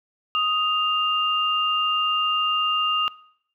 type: tone pair together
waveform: sine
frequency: 1247.3 / 2800 Hz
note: D#6 / F7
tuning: +4 / +4 cents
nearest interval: octave + major second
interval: 1400 cents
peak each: -22 dBFS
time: 0.35-3.08 s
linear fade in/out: 0 ms
effects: noise-tail reverb RT60 0.7 s tail -22 dB re dry